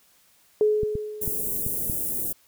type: tone with exponential decay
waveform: sine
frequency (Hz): 424.8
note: G#4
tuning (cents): +39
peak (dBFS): -15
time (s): 0.61-1.81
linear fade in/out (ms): 1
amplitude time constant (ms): 260
type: clicks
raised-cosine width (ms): 5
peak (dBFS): -18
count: 5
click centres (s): 0.833 / 0.954 / 1.278 / 1.665 / 1.898
type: band-stop noise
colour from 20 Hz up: white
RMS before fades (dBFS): -28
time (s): 1.21-2.33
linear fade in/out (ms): 10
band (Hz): 500 to 9800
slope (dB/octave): 24
effects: white hiss -60 dBFS RMS until 2.47 s